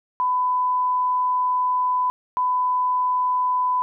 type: tone pair in turn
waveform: sine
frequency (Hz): 1001 / 1001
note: B5 / B5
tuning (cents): +23 / +23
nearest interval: unison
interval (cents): 0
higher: neither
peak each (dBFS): -18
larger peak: neither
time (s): 0.2-2.1 / 2.37-3.82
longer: first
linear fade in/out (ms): 0
effects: none